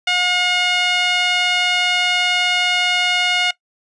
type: tone with band-pass filter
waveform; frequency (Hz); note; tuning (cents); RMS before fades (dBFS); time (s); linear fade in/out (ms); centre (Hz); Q
sawtooth; 719; F#5; -50; -17; 0.07-3.51; 5; 2700; 2.1
effects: noise-tail reverb RT60 0.1 s tail -20 dB re dry + resampled to 22050 Hz